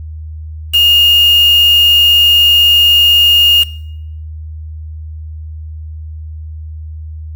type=tone with quantisation; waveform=sine; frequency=2842 Hz; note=F7; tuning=30 cents sharp; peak=-6 dBFS; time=0.73-3.64 s; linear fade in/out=20 ms; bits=3; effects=noise-tail reverb RT60 0.7 s tail -18 dB re dry + added 78 Hz sine -23 dBFS peak until 7.35 s